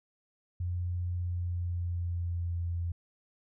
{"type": "tone with pitch glide", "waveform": "sine", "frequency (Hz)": [88.5, 85.83], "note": ["F2", "F2"], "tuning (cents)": [23, -30], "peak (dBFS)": -30, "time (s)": [0.6, 2.92], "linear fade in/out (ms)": 5, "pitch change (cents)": -53, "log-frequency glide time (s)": [1.15, 2.64], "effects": []}